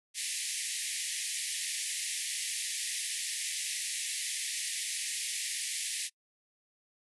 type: band-pass noise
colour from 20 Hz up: white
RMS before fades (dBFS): -36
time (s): 0.14-6.1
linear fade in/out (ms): 50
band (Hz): 1800 to 11000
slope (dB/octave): 96
effects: noise-tail reverb RT60 0.1 s tail -25 dB re dry